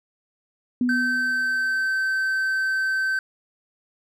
sine tone with exponential decay, 246.9 Hz, B3, in tune, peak -17 dBFS, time 0.81-1.87 s, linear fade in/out 2 ms, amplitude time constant 230 ms
triangle tone, 1545 Hz, G6, 26 cents flat, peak -19 dBFS, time 0.89-3.19 s, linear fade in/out 2 ms
effects none

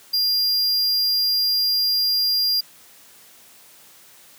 square tone, 4800 Hz, D8, 37 cents sharp, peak -18 dBFS, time 0.13-2.61 s, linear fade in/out 10 ms, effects white hiss -49 dBFS RMS until 4.38 s + high-pass 100 Hz 12 dB/octave

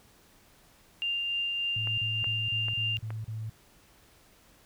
sine tone with tremolo, 2794 Hz, F7, in tune, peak -27 dBFS, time 1.02-2.97 s, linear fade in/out 0 ms, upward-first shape triangle, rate 3.4 Hz, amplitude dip 25%
sine tone bursts, 110 Hz, A2, in tune, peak -33 dBFS, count 7, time 1.76-3.498 s, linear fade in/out 5 ms, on 220 ms, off 33 ms
clicks, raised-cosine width 0.5 ms, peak -26 dBFS, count 4, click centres 1.873 / 2.243 / 2.684 / 3.105 s
effects pink hiss -60 dBFS RMS until 4.65 s

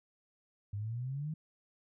sine exponential sweep, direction up, 99 to 160 Hz, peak -35 dBFS, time 0.73-1.34 s, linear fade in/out 5 ms, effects none

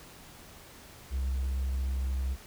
triangle tone, 65.7 Hz, C2, 8 cents sharp, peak -25 dBFS, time 1.1-2.37 s, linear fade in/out 50 ms, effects tanh soft clip ceiling -23 dBFS + pink hiss -51 dBFS RMS until 2.46 s

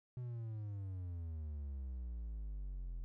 triangle exponential sweep, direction down, 126.1 to 41.22 Hz, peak -39 dBFS, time 0.17-3.04 s, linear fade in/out 0 ms, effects none

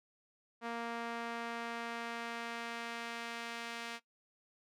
sawtooth tone with band-pass filter sweep, 233.1 Hz, A#3, in tune, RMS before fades -42 dBFS, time 0.61-4 s, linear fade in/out 50 ms, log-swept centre 1100 to 2800 Hz, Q 0.71, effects noise-tail reverb RT60 0.1 s tail -18 dB re dry

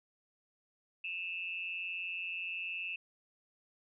sine tone with amplitude modulation, 2647 Hz, E7, 7 cents sharp, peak -33 dBFS, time 1.04-2.96 s, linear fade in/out 5 ms, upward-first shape sine, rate 179 Hz, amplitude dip 80%, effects none

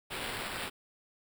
violet noise with sample-and-hold, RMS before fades -38 dBFS, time 0.1-0.7 s, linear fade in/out 20 ms, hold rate 6300 Hz, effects none

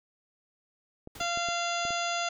clicks, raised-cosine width 2 ms, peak -29 dBFS, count 6, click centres 1.074 / 1.21 / 1.374 / 1.487 / 1.852 / 1.906 s
pink noise with exponential decay, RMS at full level -42 dBFS, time 1.15-1.43 s, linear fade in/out 5 ms, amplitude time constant 59 ms
harmonic tone, 690 Hz, F5, 21 cents flat, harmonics 1 / 2 / 3 / 4 / 5 / 6 / 7 / 9 / 10, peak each -32 / -34 / -40 / -37 / -38 / -44 / -41 / -42 / -42 dBFS, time 1.2-2.29 s, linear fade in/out 5 ms
effects none

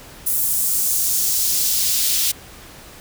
white noise with high-pass filter sweep, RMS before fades -19 dBFS, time 0.26-2.32 s, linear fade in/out 10 ms, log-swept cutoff 10000 to 3300 Hz, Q 1.1, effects pink hiss -41 dBFS RMS until 3 s

